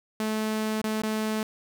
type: tone with dropouts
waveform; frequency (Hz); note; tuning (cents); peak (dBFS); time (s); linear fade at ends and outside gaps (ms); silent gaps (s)
sawtooth; 217; A3; -24; -22; 0.2-1.43; 2; 0.816-0.841 / 1.019-1.034
effects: none